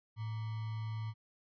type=tone with sample-and-hold; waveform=sine; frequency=110 Hz; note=A2; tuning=in tune; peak=-36 dBFS; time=0.16-1.14 s; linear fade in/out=50 ms; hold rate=1050 Hz; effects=resampled to 11025 Hz